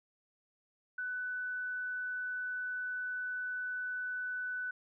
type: tone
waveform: sine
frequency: 1495 Hz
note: F#6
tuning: 17 cents sharp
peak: -35 dBFS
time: 0.98-4.71 s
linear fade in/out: 5 ms
effects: none